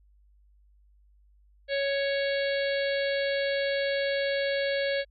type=harmonic tone; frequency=555 Hz; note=C#5; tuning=2 cents sharp; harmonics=1 / 3 / 4 / 5 / 6 / 7 / 8; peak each=-26 / -33 / -36 / -42 / -39 / -40 / -40 dBFS; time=1.68-5.05 s; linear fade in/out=50 ms; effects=added 50 Hz sine -57 dBFS peak until 5.1 s + MP3 48 kbps